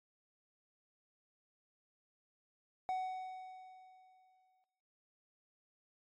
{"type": "tone with exponential decay", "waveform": "triangle", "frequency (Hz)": 747, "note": "F#5", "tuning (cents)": 16, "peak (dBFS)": -31, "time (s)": [2.89, 4.64], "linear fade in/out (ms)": 0, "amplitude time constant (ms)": 380, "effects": ["noise-tail reverb RT60 0.9 s tail -19 dB re dry", "MP3 32 kbps"]}